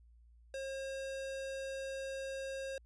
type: tone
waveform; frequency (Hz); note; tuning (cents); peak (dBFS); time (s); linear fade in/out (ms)
square; 538; C5; +48; -40; 0.54-2.78; 2
effects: added 58 Hz sine -59 dBFS peak until 2.85 s + resampled to 22050 Hz